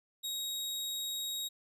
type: tone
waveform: sawtooth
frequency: 3785 Hz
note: A#7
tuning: 26 cents sharp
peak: -32 dBFS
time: 0.23-1.49 s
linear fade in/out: 20 ms
effects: resampled to 32000 Hz